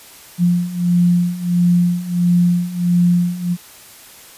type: beating tone pair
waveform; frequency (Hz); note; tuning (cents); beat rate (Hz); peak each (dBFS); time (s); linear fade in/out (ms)
sine; 174.61 / 176.11; F3 / F3; 0 / +15; 1.5; -17 / -14; 0.38-3.57; 50
effects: white hiss -41 dBFS RMS until 4.37 s + resampled to 32000 Hz